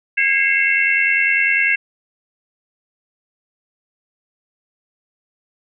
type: tone cluster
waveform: sine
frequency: 1640 / 2100 / 2190 / 2687 Hz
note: G#6 / C7 / C#7 / E7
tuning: -22 / +6 / -22 / +33 cents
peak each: -19 dBFS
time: 0.17-1.76 s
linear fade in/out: 10 ms
effects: none